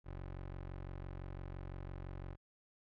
20% pulse tone, 45.91 Hz, F#1, 13 cents flat, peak -39 dBFS, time 0.04-2.37 s, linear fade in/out 50 ms, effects low-pass 2000 Hz 12 dB/octave

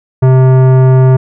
sine tone with tanh clipping, 130 Hz, C3, 11 cents flat, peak -5 dBFS, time 0.22-1.17 s, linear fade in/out 10 ms, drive 16 dB, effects none

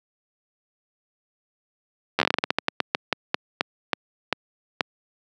slowing click train, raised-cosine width 0.3 ms, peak -3 dBFS, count 21, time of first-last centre 2.19-4.808 s, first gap 11 ms, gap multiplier 1.22, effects high-pass 200 Hz 12 dB/octave

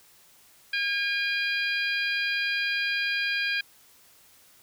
harmonic tone with a mistuned harmonic, 810 Hz, G#5, 43 cents flat, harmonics 2 / 3 / 4 / 5 / 6, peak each -28 / -29 / -34 / -39 / -36 dBFS, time 0.73-3.61 s, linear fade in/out 5 ms, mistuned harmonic 6, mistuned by -24 cents, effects white hiss -57 dBFS RMS until 4.62 s

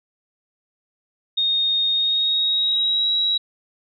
sine tone with pitch glide, 3702 to 3868 Hz, A#7 to B7, -13 to -37 cents, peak -17 dBFS, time 1.37-3.38 s, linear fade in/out 10 ms, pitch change +76 cents, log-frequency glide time 1.92-3.09 s, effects none

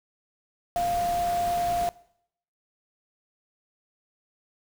sine tone in noise, 698.5 Hz, F5, in tune, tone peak -23 dBFS, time 0.76-1.89 s, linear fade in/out 0 ms, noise pink, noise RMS -37 dBFS, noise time 0.76-1.89 s, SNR +11 dB, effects noise-tail reverb RT60 0.7 s tail -21 dB re dry

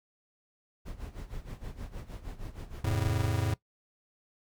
brown noise with tremolo, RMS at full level -38 dBFS, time 0.85-3.33 s, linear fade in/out 20 ms, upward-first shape sine, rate 6.4 Hz, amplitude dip 80%
square chord, F augmented, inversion none, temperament just, 87.31 / 109.13 / 136.42 Hz, F2 / A2 / C#3, 0 / -14 / -27 cents, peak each -33 / -31 / -36 dBFS, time 2.84-3.54 s, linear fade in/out 5 ms
effects noise-tail reverb RT60 0.1 s tail -19 dB re dry

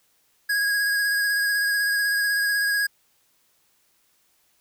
square tone with vibrato, 1648 Hz, G#6, 14 cents flat, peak -21 dBFS, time 0.49-2.87 s, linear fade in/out 10 ms, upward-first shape sine, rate 16 Hz, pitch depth 21 cents each way, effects white hiss -65 dBFS RMS until 4.6 s

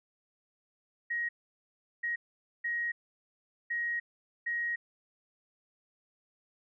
sine tone bursts at uneven times, 1887 Hz, A#6, 21 cents sharp, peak -30 dBFS, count 5, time 1.1-1.29 / 2.03-2.16 / 2.64-2.92 / 3.7-4 / 4.46-4.76 s, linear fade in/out 10 ms, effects none

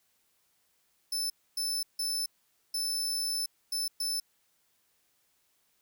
sawtooth tone bursts at uneven times, 5274 Hz, E8, in tune, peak -27 dBFS, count 6, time 1.12-1.3 / 1.57-1.83 / 1.99-2.26 / 2.74-3.46 / 3.72-3.88 / 4-4.2 s, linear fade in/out 5 ms, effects white hiss -72 dBFS RMS until 5.81 s

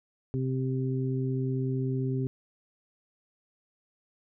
harmonic tone, 130.81 Hz, C3, in tune, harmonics 1 / 2 / 3, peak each -28 / -33 / -35 dBFS, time 0.34-2.27 s, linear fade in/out 0 ms, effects none

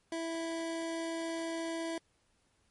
25% pulse tone, 329.6 Hz, E4, in tune, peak -31 dBFS, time 0.12-1.98 s, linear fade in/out 2 ms, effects pink hiss -73 dBFS RMS until 2.7 s + MP3 48 kbps

